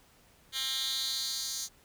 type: tone with high-pass filter sweep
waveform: 10% pulse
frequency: 265.4 Hz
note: C4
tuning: 25 cents sharp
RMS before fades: -34 dBFS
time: 0.52-1.69 s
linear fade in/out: 50 ms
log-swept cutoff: 3000 to 5600 Hz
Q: 3.3
effects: pink hiss -62 dBFS RMS until 1.84 s